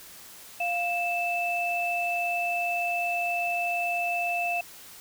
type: tone pair together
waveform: sine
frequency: 698.5 / 2637 Hz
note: F5 / E7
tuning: 0 / 0 cents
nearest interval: octave + major seventh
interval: 2300 cents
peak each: -28 dBFS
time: 0.6-4.61 s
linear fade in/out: 5 ms
effects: white hiss -47 dBFS RMS until 5 s